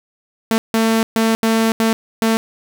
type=tone bursts at uneven times; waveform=sawtooth; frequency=224.3 Hz; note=A3; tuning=34 cents sharp; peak=-9 dBFS; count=6; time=0.51-0.58 / 0.74-1.03 / 1.16-1.35 / 1.43-1.72 / 1.8-1.93 / 2.22-2.37 s; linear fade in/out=0 ms; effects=none